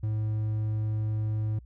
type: tone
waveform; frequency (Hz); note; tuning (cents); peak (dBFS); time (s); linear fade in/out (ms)
triangle; 107.9; A2; -33; -24; 0.03-1.59; 5
effects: added 60 Hz sine -47 dBFS peak until 1.65 s